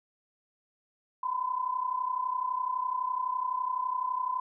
sine tone pair together, 987.8 / 1019.7 Hz, B5 / C6, 0 / -45 cents, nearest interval minor second, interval 55 cents, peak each -33 / -30 dBFS, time 1.23-4.4 s, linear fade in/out 5 ms, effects none

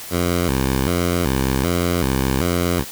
10% pulse tone with vibrato, 76.1 Hz, D#2, 38 cents flat, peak -9 dBFS, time 0.1-2.85 s, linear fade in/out 50 ms, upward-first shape square, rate 1.3 Hz, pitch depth 240 cents each way, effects white hiss -34 dBFS RMS until 2.91 s

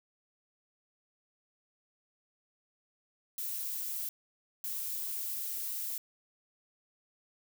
violet noise bursts at uneven times, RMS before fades -37 dBFS, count 2, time 3.38-4.09 / 4.64-5.98 s, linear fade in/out 2 ms, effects none

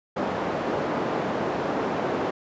white band-pass noise, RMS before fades -27 dBFS, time 0.16-2.31 s, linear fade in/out 10 ms, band 170 to 730 Hz, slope 12 dB/octave, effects resampled to 16000 Hz

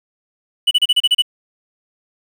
triangle tone bursts, 2960 Hz, F#7, in tune, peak -8 dBFS, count 8, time 0.67-1.222 s, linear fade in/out 10 ms, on 41 ms, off 32 ms, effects 7-bit

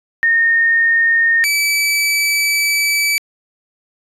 sine / sawtooth tone pair in turn, 1837 / 2303 Hz, A#6 / D7, -26 / -34 cents, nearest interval major third, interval 392 cents, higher second, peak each -10 dBFS, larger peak neither, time 0.23-1.44 / 1.44-3.18 s, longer second, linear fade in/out 0 ms, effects resampled to 32000 Hz

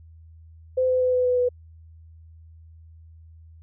sine tone with pitch steps, 513 / 509.2 / 505.4 / 501.6 / 497.8 / 494.1 Hz, C5 / C5 / B4 / B4 / B4 / B4, -34 / -47 / +40 / +27 / +14 / +1 cents, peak -18 dBFS, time 0.77-1.49 s, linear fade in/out 10 ms, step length 120 ms, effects added 81 Hz sine -45 dBFS peak until 3.62 s

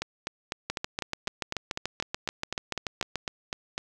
two click trains, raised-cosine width 0.2 ms, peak -12 / -13 dBFS, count 18 / 16, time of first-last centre 0.7-3.157 / 0.02-3.779 s, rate 6.92 / 3.99 Hz, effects none

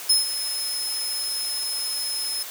25% pulse tone with ADSR envelope, 5170 Hz, E8, 34 cents flat, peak -9 dBFS, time 0.09-2.43 s, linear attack 10 ms, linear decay 150 ms, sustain -12 dB, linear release 4 ms, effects white hiss -36 dBFS RMS until 2.5 s + high-pass 400 Hz 12 dB/octave

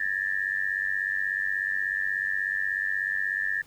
sine tone with amplitude modulation, 1760 Hz, A6, in tune, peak -21 dBFS, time 0-3.62 s, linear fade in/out 5 ms, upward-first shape sine, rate 96.5 Hz, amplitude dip 100%, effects pink hiss -56 dBFS RMS until 3.66 s

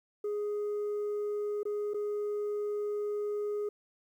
sine tone with dropouts, 415.3 Hz, G#4, in tune, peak -28 dBFS, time 0.24-3.69 s, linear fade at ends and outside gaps 5 ms, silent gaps 1.632-1.653 / 1.936-1.943 s, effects tanh soft clip ceiling -30 dBFS + 11-bit

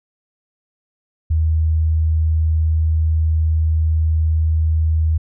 sine tone, 79.4 Hz, D#2, 36 cents sharp, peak -13 dBFS, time 1.3-5.18 s, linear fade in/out 10 ms, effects none

